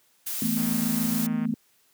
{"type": "noise", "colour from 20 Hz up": "blue", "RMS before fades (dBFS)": -31, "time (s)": [0.26, 1.27], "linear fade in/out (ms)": 10}
{"type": "chord", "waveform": "sine", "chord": "E suspended fourth", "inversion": "none", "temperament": "equal", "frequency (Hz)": [164.81, 220, 246.9], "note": ["E3", "A3", "B3"], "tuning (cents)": [0, 0, 0], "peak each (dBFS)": [-32, -26, -28], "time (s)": [0.42, 1.54], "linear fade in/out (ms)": 2}
{"type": "click train", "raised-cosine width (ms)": 0.5, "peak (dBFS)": -27, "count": 138, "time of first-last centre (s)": [0.57, 1.454], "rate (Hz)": 155}
{"effects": ["white hiss -64 dBFS RMS until 1.93 s", "high-pass 100 Hz 12 dB/octave"]}